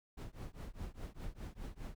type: noise with tremolo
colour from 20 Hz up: brown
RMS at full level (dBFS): -41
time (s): 0.17-1.95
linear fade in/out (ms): 10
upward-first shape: triangle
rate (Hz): 4.9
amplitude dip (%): 100
effects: none